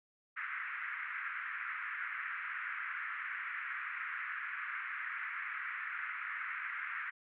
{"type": "band-pass noise", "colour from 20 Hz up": "pink", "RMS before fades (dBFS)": -41, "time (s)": [0.36, 7.11], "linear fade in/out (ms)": 20, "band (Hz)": [1300, 2200], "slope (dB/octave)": 48, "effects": []}